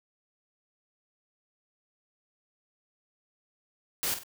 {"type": "noise with echo", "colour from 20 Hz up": "white", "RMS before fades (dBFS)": -30, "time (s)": [4.03, 4.14], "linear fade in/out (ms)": 0, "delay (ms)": 47, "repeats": 2, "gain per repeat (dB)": -9, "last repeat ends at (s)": 4.234, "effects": []}